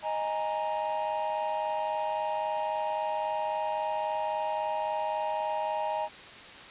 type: chord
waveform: triangle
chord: D# suspended fourth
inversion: none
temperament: just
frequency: 622.3 / 829.7 / 933.4 Hz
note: D#5 / G#5 / A#5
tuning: 0 / -2 / +2 cents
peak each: -31 dBFS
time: 0.02-6.09 s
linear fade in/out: 50 ms
effects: white hiss -46 dBFS RMS until 6.7 s + resampled to 8000 Hz